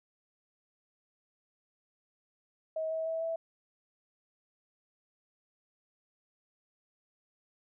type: tone with pitch steps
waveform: sine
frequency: 637 / 643.7 / 650.4 / 657.2 Hz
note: D#5 / E5 / E5 / E5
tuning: +41 / -41 / -23 / -5 cents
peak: -31 dBFS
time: 2.76-3.36 s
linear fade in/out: 5 ms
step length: 150 ms
effects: none